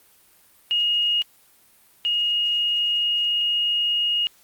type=tone pair in turn; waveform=sine; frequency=2866 / 2866 Hz; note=F7 / F7; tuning=+44 / +44 cents; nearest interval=unison; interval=0 cents; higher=neither; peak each=-18 / -19 dBFS; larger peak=first; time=0.71-1.22 / 2.05-4.27 s; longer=second; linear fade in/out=0 ms; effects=white hiss -56 dBFS RMS until 4.43 s + Opus 32 kbps